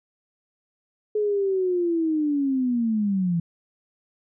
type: linear sweep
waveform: sine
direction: down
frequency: 426.9 to 165.2 Hz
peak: -20 dBFS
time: 1.15-3.4 s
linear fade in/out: 5 ms
effects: none